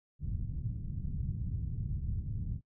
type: low-pass noise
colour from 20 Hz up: white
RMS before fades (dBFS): -36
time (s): 0.19-2.61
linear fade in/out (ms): 50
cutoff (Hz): 140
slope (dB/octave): 24
effects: noise-tail reverb RT60 0.1 s tail -26 dB re dry